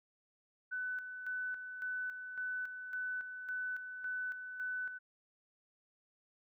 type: tone with tremolo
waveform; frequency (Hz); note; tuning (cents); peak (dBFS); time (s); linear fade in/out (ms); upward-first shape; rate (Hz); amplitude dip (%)
sine; 1500; F#6; +23; -36; 0.71-4.99; 20; square; 1.8; 55
effects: none